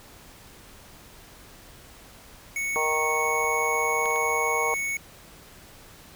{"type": "tone", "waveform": "square", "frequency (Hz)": 2217, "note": "C#7", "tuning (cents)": 0, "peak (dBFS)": -27, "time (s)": [2.56, 4.97], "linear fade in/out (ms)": 2}
{"type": "harmonic tone", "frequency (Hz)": 155.7, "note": "D#3", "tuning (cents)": 2, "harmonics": [3, 4, 5, 6, 7], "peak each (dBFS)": [-29, -34, -32, -30, -29], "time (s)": [2.76, 4.74], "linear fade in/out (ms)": 0}
{"type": "clicks", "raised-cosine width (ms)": 0.3, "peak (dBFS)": [-21, -29, -24], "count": 3, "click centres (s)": [4.057, 4.107, 4.16]}
{"effects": ["pink hiss -49 dBFS RMS until 6.15 s"]}